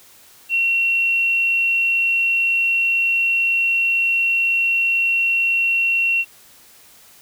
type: tone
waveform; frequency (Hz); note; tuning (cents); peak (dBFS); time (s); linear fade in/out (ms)
sine; 2729; F7; -41; -15; 0.49-6.25; 50
effects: white hiss -48 dBFS RMS until 7.21 s